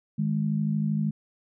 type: tone pair together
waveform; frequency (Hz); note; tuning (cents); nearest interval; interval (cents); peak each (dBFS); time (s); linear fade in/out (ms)
sine; 155.56 / 208.4; D#3 / G#3; 0 / +6; perfect fourth; 506; -26; 0.18-1.11; 10
effects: none